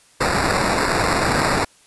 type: noise with sample-and-hold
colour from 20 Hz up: blue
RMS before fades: -19 dBFS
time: 0.2-1.65 s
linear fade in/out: 10 ms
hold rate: 3150 Hz
effects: white hiss -53 dBFS RMS until 1.86 s + resampled to 24000 Hz